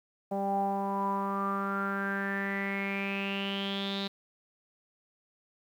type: tone with low-pass filter sweep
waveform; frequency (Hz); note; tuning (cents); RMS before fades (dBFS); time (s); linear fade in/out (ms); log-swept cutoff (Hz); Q
sawtooth; 197.3; G3; +11; -32; 0.31-4.08; 10; 700 to 3900; 9.5
effects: 10-bit